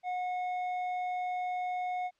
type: tone with hard clipping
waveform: triangle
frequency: 727 Hz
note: F#5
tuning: 31 cents flat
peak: -33 dBFS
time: 0.03-2.11 s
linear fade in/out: 50 ms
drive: 10 dB
effects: white hiss -74 dBFS RMS until 2.19 s + low-pass 4000 Hz 12 dB/octave